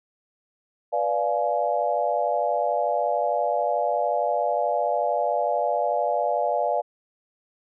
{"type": "chord", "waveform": "sine", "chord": "B diminished seventh", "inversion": "none", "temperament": "equal with one note detuned", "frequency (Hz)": [493.9, 587.3, 698.5, 844.2], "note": ["B4", "D5", "F5", "Ab5"], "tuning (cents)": [0, 0, 0, 28], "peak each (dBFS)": [-29, -25, -25, -28], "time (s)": [0.92, 6.82], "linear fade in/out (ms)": 20, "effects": []}